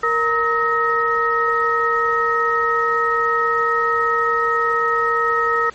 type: harmonic tone with a mistuned harmonic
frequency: 466.2 Hz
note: A#4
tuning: in tune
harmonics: 1 / 2 / 3 / 4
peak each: -22 / -29 / -17 / -22 dBFS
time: 0.03-5.7 s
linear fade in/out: 5 ms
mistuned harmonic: 3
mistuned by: -150 cents
effects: pink hiss -44 dBFS RMS until 5.74 s + MP3 32 kbps